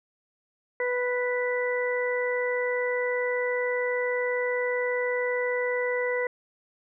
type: harmonic tone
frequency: 493.9 Hz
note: B4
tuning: in tune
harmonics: 1 / 2 / 3 / 4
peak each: -26 / -36 / -38 / -30 dBFS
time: 0.8-6.27 s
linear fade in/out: 2 ms
effects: none